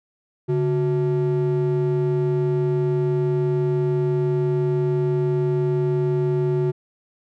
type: ring-modulated tone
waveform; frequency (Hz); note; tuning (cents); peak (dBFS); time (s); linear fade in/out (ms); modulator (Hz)
triangle; 255.6; C4; -40; -13; 0.48-6.72; 20; 113
effects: none